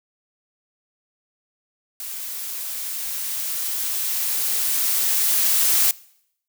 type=noise with level ramp; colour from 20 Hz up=blue; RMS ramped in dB=-32 to -17 dBFS; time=2-5.91 s; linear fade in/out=2 ms; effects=noise-tail reverb RT60 0.7 s tail -22 dB re dry